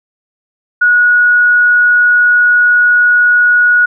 sine tone, 1457 Hz, F#6, 27 cents flat, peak -5 dBFS, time 0.81-3.86 s, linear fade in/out 10 ms, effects none

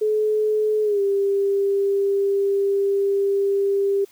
sine tone with pitch glide, 428 to 397 Hz, A4 to G4, -48 to +22 cents, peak -17 dBFS, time 0.01-4.05 s, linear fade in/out 10 ms, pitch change -130 cents, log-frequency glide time 0.83-1.01 s, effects white hiss -54 dBFS RMS until 4.11 s

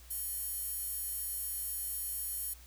square tone with high-pass filter, 616 Hz, D#5, 17 cents flat, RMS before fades -38 dBFS, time 0.1-2.54 s, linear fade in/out 10 ms, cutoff 11000 Hz, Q 3.7, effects added 60 Hz sine -53 dBFS peak until 2.66 s + white hiss -58 dBFS RMS until 2.66 s

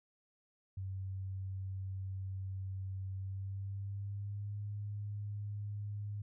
sine tone with pitch glide, 95.6 to 103.06 Hz, G2 to G#2, -43 to -13 cents, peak -38 dBFS, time 0.77-6.22 s, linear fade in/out 5 ms, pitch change +130 cents, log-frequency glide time 3.14-4.6 s, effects none

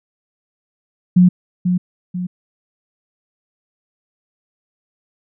sine tone with echo, 180 Hz, F#3, 47 cents flat, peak -6 dBFS, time 1.16-1.29 s, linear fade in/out 10 ms, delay 490 ms, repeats 2, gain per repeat -7 dB, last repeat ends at 2.27 s, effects none

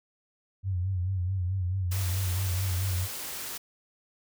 sine tone with vibrato, 92.5 Hz, F#2, in tune, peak -26 dBFS, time 0.63-3.08 s, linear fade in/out 50 ms, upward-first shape sine, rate 4.6 Hz, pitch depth 80 cents each way
white noise, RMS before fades -37 dBFS, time 1.91-3.58 s, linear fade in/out 10 ms
effects none

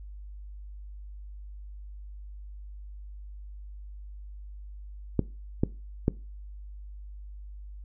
clicks, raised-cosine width 3 ms, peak -9 dBFS, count 3, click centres 5.193 / 5.635 / 6.081 s, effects noise-tail reverb RT60 0.3 s tail -20 dB re dry + added 50 Hz sine -40 dBFS peak until 7.84 s

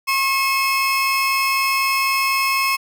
30% pulse tone pair together, 1082 / 2588 Hz, C#6 / E7, -42 / -32 cents, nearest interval octave + minor third, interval 1510 cents, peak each -16 / -18 dBFS, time 0.07-2.77 s, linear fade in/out 20 ms, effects none

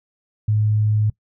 sine tone, 106.7 Hz, G#2, 47 cents sharp, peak -15 dBFS, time 0.48-1.1 s, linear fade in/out 5 ms, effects noise-tail reverb RT60 0.1 s tail -21 dB re dry

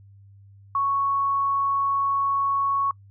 sine tone, 1108.7 Hz, C#6, in tune, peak -20 dBFS, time 0.75-2.91 s, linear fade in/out 2 ms, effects noise-tail reverb RT60 0.1 s tail -26 dB re dry + added 99 Hz sine -47 dBFS peak until 3.1 s

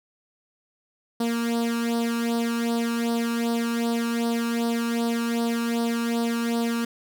sawtooth tone with flanger, 233.1 Hz, A#3, in tune, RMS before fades -25 dBFS, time 1.2-6.85 s, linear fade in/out 5 ms, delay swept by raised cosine 0.21 to 0.76 ms, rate 2.6 Hz, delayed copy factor +0.75, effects none

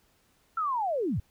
sine linear sweep, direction down, 1359 to 65.41 Hz, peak -26 dBFS, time 0.57-1.2 s, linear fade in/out 5 ms, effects pink hiss -67 dBFS RMS until 1.3 s

